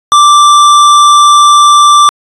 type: tone with hard clipping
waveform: sine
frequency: 1174.7 Hz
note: D6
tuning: in tune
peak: -3 dBFS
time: 0.12-2.09 s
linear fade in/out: 0 ms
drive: 15 dB
effects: resampled to 24000 Hz